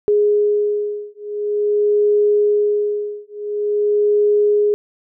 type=beating tone pair; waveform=sine; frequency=415.3 / 415.77 Hz; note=G#4 / G#4; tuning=0 / +2 cents; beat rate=0.47 Hz; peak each=-17 dBFS; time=0.08-4.74 s; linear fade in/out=0 ms; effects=none